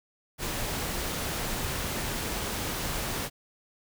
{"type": "noise", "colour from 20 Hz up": "pink", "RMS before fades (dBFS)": -32, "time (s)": [0.38, 3.3], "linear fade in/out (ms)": 50, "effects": []}